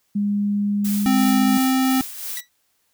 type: tone with pitch glide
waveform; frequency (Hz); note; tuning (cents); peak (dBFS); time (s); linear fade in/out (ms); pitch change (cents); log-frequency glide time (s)
sine; 204.1 to 207.2; G#3 to G#3; -30 to -4; -18; 0.15-1.58; 10; +26; 0.9-1.41
type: noise with tremolo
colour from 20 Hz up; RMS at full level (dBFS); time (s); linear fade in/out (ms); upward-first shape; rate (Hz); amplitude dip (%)
blue; -29; 0.84-2.41; 10; sine; 2.9; 55
type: tone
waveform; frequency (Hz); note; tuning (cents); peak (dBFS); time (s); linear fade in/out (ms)
square; 261.6; C4; 0; -17; 1.06-2.01; 0
type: tone with exponential decay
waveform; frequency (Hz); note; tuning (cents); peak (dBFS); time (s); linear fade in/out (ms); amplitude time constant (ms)
20% pulse; 1954; B6; -19; -22; 2.37-2.49; 1; 25
effects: white hiss -67 dBFS RMS until 2.93 s